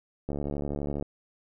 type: click train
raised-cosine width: 2 ms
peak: -19 dBFS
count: 54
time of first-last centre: 0.29-1.025 s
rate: 72.1 Hz
effects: none